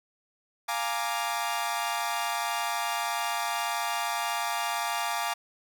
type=chord; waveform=sawtooth; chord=Bb dominant seventh; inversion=second; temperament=equal; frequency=698.5 / 830.6 / 932.3 / 1174.7 Hz; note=F5 / Ab5 / Bb5 / D6; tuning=0 / 0 / 0 / 0 cents; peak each=-30 dBFS; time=0.68-5.34 s; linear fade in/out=10 ms; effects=none